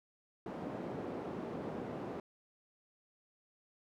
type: band-pass noise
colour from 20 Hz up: white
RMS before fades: -42 dBFS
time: 0.46-2.2 s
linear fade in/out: 2 ms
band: 160 to 450 Hz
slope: 12 dB/octave
effects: none